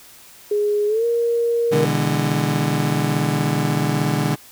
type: tone with pitch glide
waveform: sine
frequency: 415.3 to 468.9 Hz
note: G#4 to A#4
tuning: 0 to +10 cents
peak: -16 dBFS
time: 0.51-1.85 s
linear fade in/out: 5 ms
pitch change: +210 cents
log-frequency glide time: 0.87-1.05 s
type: chord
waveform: 30% pulse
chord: E dominant seventh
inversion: second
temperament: just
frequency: 123.61 / 148.33 / 164.81 / 206 Hz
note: B2 / D3 / E3 / G#3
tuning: +2 / +18 / 0 / -14 cents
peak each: -22 / -18 / -24 / -22 dBFS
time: 1.71-4.36 s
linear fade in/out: 20 ms
effects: white hiss -45 dBFS RMS until 4.51 s